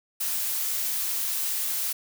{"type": "noise", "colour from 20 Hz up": "blue", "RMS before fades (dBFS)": -28, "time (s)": [0.2, 1.93], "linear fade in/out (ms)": 10, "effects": []}